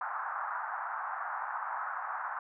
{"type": "band-pass noise", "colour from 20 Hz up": "white", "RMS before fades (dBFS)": -37, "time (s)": [0.01, 2.39], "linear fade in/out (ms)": 2, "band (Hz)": [760, 1500], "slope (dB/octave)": 48, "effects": []}